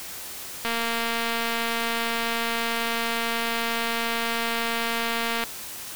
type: click train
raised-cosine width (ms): 0.3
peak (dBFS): -11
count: 1107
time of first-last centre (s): 0.65-5.438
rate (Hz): 231
effects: white hiss -37 dBFS RMS until 5.95 s